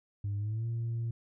sine tone with pitch glide, 101.4 to 115.81 Hz, G#2 to A#2, -41 to -11 cents, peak -29 dBFS, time 0.24-1.11 s, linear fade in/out 5 ms, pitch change +230 cents, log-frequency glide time 0.37-0.66 s, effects tanh soft clip ceiling -29 dBFS

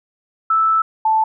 sine tone pair in turn, 1316 / 878.3 Hz, E6 / A5, -3 / -3 cents, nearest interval perfect fifth, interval 700 cents, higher first, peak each -12 dBFS, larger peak neither, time 0.5-0.82 / 1.05-1.24 s, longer first, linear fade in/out 5 ms, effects none

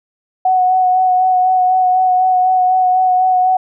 sine tone with vibrato, 740 Hz, F#5, in tune, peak -9 dBFS, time 0.45-3.57 s, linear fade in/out 5 ms, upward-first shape sine, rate 4 Hz, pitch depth 19 cents each way, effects none

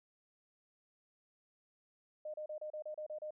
sine tone bursts, 611 Hz, D#5, 32 cents flat, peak -40 dBFS, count 9, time 2.25-3.307 s, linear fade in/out 5 ms, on 89 ms, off 32 ms, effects none

